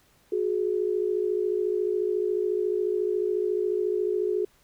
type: tone pair together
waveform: sine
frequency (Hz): 365.9 / 420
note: F#4 / G#4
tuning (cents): -19 / +19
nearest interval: major second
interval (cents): 238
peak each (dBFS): -26 / -26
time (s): 0.32-4.45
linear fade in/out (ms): 5
effects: pink hiss -62 dBFS RMS until 4.63 s